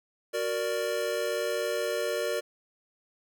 square chord, Gb augmented, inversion none, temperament equal, 370 / 466.2 / 587.3 Hz, Gb4 / Bb4 / D5, 0 / 0 / 0 cents, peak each -36 / -32 / -32 dBFS, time 0.33-2.41 s, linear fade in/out 20 ms, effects none

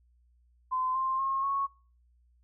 sine tone with pitch steps, 1028 / 1052.6 / 1077.9 / 1103.7 Hz, C6 / C6 / C#6 / C#6, -31 / +10 / -49 / -8 cents, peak -27 dBFS, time 0.71-1.67 s, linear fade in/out 20 ms, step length 240 ms, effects noise-tail reverb RT60 0.4 s tail -23 dB re dry + added 60 Hz sine -62 dBFS peak until 2.43 s

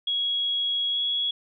sine tone with pitch glide, 3322 to 3347 Hz, G#7 to G#7, 0 to +13 cents, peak -23 dBFS, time 0.07-1.31 s, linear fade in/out 5 ms, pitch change +13 cents, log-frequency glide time 0.91-0.98 s, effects none

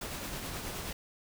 pink noise with tremolo, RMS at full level -38 dBFS, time 0.01-0.93 s, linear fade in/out 5 ms, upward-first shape sine, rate 9.4 Hz, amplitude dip 30%, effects none

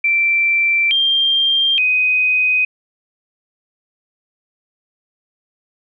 sine tone with pitch steps, 2345 / 3186 / 2505 Hz, D7 / G7 / D#7, -3 / +27 / +11 cents, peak -12 dBFS, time 0.04-2.65 s, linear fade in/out 5 ms, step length 870 ms, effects none

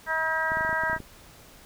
harmonic tone, 319.8 Hz, D#4, 48 cents sharp, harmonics 2 / 3 / 4 / 5 / 6, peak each -33 / -30 / -34 / -27 / -32 dBFS, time 0.06-0.99 s, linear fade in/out 50 ms
clicks, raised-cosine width 3 ms, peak -26 dBFS, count 11, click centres 0.519 / 0.571 / 0.609 / 0.649 / 0.693 / 0.729 / 0.836 / 0.898 / 0.931 / 0.964 / 1.003 s
effects pink hiss -51 dBFS RMS until 1.65 s

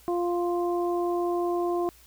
harmonic tone, 349.2 Hz, F4, in tune, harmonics 1 / 2 / 3, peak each -25 / -31 / -35 dBFS, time 0.08-1.89 s, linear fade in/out 0 ms, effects added 60 Hz sine -57 dBFS peak until 2.06 s + white hiss -56 dBFS RMS until 2.06 s

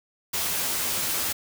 white noise with comb filter, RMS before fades -27 dBFS, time 0.33-1.33 s, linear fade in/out 10 ms, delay 12 ms, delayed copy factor +0.55, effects none

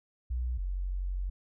sine tone pair in turn, 61 / 45.99 Hz, B1 / F#1, -21 / -10 cents, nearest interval perfect fourth, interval 489 cents, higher first, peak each -29 / -30 dBFS, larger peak first, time 0.3-0.58 / 0.58-1.3 s, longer second, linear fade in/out 10 ms, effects none

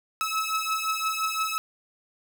sawtooth beating tone pair, 1293 / 1298.8 Hz, E6 / E6, -34 / -26 cents, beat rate 5.8 Hz, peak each -25 dBFS, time 0.21-1.58 s, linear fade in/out 0 ms, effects none

